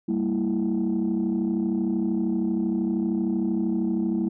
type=chord; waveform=sine; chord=E diminished; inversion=first; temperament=equal with one note detuned; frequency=196 / 228.9 / 329.6 Hz; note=G3 / Bb3 / E4; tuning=0 / -31 / 0 cents; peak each=-25 dBFS; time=0.08-4.29 s; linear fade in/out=10 ms; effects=tanh soft clip ceiling -17 dBFS